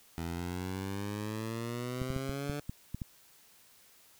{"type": "exponential sweep", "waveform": "15% pulse", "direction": "up", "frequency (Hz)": [82.41, 146.83], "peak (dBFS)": -29, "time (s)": [0.18, 2.6], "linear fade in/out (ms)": 0}
{"type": "clicks", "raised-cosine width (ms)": 5, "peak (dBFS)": -24, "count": 8, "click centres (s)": [2.017, 2.104, 2.164, 2.295, 2.497, 2.695, 2.946, 3.018]}
{"effects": ["white hiss -61 dBFS RMS until 4.19 s"]}